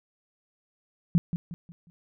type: tone with echo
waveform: sine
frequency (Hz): 170.5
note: F3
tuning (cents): -41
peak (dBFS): -16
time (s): 1.15-1.18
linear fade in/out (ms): 0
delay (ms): 180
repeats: 4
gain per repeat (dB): -9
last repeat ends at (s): 1.9
effects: none